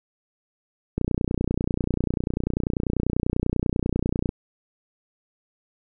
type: click train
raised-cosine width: 3 ms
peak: -10 dBFS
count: 101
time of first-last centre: 0.98-4.291 s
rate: 30.2 Hz
effects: none